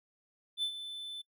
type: tone with ADSR envelope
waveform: triangle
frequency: 3520 Hz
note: A7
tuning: in tune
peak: -27 dBFS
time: 0.57-1.22 s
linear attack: 59 ms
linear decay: 82 ms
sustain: -11 dB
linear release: 12 ms
effects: noise-tail reverb RT60 0.1 s tail -24 dB re dry